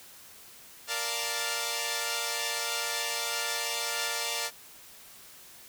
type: chord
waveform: 5% pulse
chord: Bb major seventh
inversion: none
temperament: equal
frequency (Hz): 466.2 / 587.3 / 698.5 / 880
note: Bb4 / D5 / F5 / A5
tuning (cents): 0 / 0 / 0 / 0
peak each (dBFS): -24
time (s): 0.87-4.51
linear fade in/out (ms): 50
effects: white hiss -51 dBFS RMS until 5.68 s